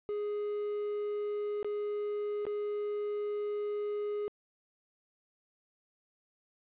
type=tone with dropouts; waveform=triangle; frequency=415.3 Hz; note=G#4; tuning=in tune; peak=-30 dBFS; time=0.09-4.28 s; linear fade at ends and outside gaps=0 ms; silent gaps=1.629-1.646 / 2.453-2.467 s; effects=resampled to 8000 Hz + 11-bit